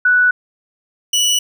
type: tone pair in turn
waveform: sine / 25% pulse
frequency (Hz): 1480 / 2948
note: F#6 / F#7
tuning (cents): 0 / -7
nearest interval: octave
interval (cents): 1193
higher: second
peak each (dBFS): -9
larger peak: neither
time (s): 0.05-0.31 / 1.13-1.39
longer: neither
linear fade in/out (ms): 5
effects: none